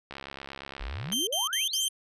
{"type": "click train", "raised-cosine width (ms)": 0.3, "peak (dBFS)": -23, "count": 71, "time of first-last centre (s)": [0.11, 1.13], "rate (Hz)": 68.6}
{"type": "exponential sweep", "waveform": "sine", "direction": "up", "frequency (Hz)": [38.89, 10170], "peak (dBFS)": -33, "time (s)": [0.8, 1.89], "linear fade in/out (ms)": 10}
{"type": "tone bursts", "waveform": "sawtooth", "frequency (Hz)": 3136, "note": "G7", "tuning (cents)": 0, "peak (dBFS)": -23, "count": 4, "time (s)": [1.12, 1.882], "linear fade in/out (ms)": 2, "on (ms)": 150, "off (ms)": 54}
{"effects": ["resampled to 32000 Hz"]}